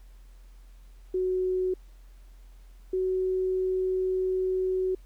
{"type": "tone pair in turn", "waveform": "sine", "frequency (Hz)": [370, 373], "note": ["F#4", "F#4"], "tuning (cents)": [0, 14], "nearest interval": "unison", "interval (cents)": 14, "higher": "second", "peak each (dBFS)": -24, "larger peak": "neither", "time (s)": [[1.14, 1.74], [2.93, 4.95]], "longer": "second", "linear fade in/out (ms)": 5, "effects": ["added 43 Hz sine -47 dBFS peak until 5.05 s", "pink hiss -65 dBFS RMS until 5.05 s"]}